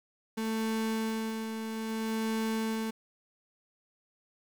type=tone with tremolo; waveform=35% pulse; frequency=221.9 Hz; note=A3; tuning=15 cents sharp; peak=-27 dBFS; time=0.37-2.91 s; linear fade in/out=10 ms; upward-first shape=sine; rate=0.61 Hz; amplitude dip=50%; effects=9-bit